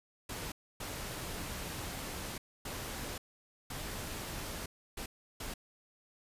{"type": "noise bursts at uneven times", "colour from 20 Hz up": "pink", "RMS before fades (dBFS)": -41, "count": 6, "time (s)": [[0.29, 0.52], [0.8, 2.38], [2.65, 3.18], [3.7, 4.66], [4.97, 5.06], [5.4, 5.54]], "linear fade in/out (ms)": 5, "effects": ["resampled to 32000 Hz"]}